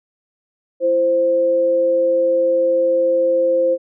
sine tone pair together, 336.7 / 523.3 Hz, E4 / C5, +37 / 0 cents, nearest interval minor sixth, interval 763 cents, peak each -24 / -13 dBFS, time 0.8-3.78 s, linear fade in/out 50 ms, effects none

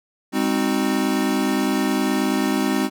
square chord, Ab dominant seventh, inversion none, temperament equal with one note detuned, 203.1 / 261.6 / 311.1 / 370 Hz, Ab3 / C4 / Eb4 / Gb4, -38 / 0 / 0 / 0 cents, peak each -25 / -23 / -25 / -28 dBFS, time 0.32-2.9 s, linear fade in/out 50 ms, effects none

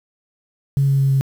sine tone with pitch steps, 138.59 / 137.55 / 136.52 / 135.5 Hz, C#3 / C#3 / C#3 / C#3, 0 / -13 / -26 / -39 cents, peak -12 dBFS, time 0.77-1.21 s, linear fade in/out 0 ms, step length 110 ms, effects tanh soft clip ceiling -8 dBFS + 7-bit

